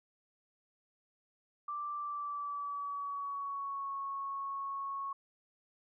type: tone with pitch glide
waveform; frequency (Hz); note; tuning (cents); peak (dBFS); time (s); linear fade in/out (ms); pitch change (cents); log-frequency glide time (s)
sine; 1174.7 to 1102.4; D6 to C#6; 0 to -10; -36; 1.68-5.13; 5; -110; 1.96-3.93
effects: none